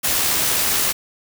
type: noise with amplitude modulation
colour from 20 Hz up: white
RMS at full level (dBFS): -18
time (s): 0.03-0.93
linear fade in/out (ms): 20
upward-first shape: sine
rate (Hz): 74.6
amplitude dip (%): 25
effects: none